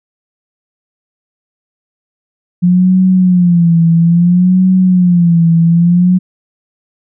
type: tone with vibrato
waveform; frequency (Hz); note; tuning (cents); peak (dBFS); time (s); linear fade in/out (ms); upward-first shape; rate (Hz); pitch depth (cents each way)
sine; 175.9; F3; +13; -5; 2.62-6.19; 20; sine; 0.6; 100
effects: none